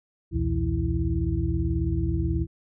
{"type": "tone cluster", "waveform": "sine", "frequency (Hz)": [64.2, 82.7, 119.2, 166.2, 329], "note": ["C2", "E2", "A#2", "E3", "E4"], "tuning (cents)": [-32, 6, 39, 15, -3], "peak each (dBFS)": [-28, -27, -30, -31, -30], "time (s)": [0.31, 2.47], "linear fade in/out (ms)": 50, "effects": []}